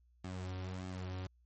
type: tone with flanger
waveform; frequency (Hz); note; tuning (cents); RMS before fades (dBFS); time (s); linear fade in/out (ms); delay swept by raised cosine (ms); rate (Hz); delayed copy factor
sawtooth; 92.5; F#2; 0; -42; 0.24-1.27; 5; 2 to 4.8; 1.6; -0.7
effects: added 60 Hz sine -65 dBFS peak until 1.45 s + MP3 32 kbps